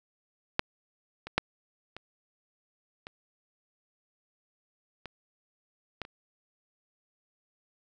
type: clicks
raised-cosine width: 0.3 ms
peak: -7 / -23 / -7 / -25 / -25 / -24 / -19 / -29 dBFS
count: 8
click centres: 0.594 / 1.27 / 1.38 / 1.966 / 3.069 / 5.057 / 6.017 / 6.051 s
effects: none